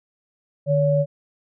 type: tone pair together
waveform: sine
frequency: 149.9 / 565.9 Hz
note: D3 / C#5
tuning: +36 / +36 cents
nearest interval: octave + major seventh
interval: 2300 cents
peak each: -19 / -18 dBFS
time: 0.66-1.06 s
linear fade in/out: 50 ms
effects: none